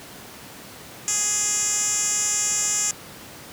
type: tone with band-pass filter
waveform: 10% pulse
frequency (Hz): 415.3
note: G#4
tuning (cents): 0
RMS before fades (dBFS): -23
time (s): 1.08-2.91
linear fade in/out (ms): 0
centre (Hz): 7400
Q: 6.9
effects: pink hiss -41 dBFS RMS until 3.52 s + high-pass 100 Hz 12 dB/octave